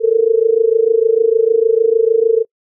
sine tone with amplitude modulation, 451.5 Hz, A4, 45 cents sharp, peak -5 dBFS, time 0-2.45 s, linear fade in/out 50 ms, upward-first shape sine, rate 26.6 Hz, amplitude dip 85%, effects noise-tail reverb RT60 0.1 s tail -25 dB re dry

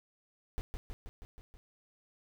brown noise with echo, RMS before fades -35 dBFS, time 0.58-0.61 s, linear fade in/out 0 ms, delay 160 ms, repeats 6, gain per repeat -3 dB, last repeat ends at 1.57 s, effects none

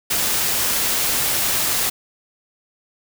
white noise, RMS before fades -20 dBFS, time 0.1-1.9 s, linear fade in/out 10 ms, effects none

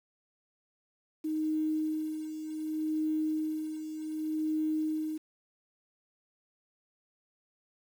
sine tone with tremolo, 311.1 Hz, D#4, in tune, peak -27 dBFS, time 1.24-5.18 s, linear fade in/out 10 ms, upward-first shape sine, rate 0.66 Hz, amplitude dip 65%, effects 9-bit

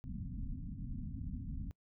pink low-pass noise, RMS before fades -42 dBFS, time 0.04-1.71 s, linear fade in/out 0 ms, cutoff 270 Hz, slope 96 dB/octave, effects noise-tail reverb RT60 0.1 s tail -24 dB re dry

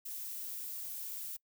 violet noise, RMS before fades -42 dBFS, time 0.05-1.37 s, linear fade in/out 10 ms, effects noise-tail reverb RT60 0.1 s tail -24 dB re dry

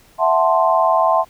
sine chord, F# half-diminished seventh, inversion third, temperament equal, 659.3 / 740 / 880 / 1046.5 Hz, E5 / F#5 / A5 / C6, 0 / 0 / 0 / 0 cents, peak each -16 / -19 / -19 / -17 dBFS, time 0.18-1.25 s, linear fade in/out 50 ms, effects pink hiss -51 dBFS RMS until 1.29 s

